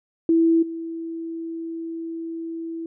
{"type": "tone with level steps", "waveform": "sine", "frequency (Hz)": 329.6, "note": "E4", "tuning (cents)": 0, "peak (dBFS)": [-14, -28], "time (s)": [0.29, 2.86], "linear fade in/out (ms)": 2, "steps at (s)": 0.62, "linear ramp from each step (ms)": 10, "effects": []}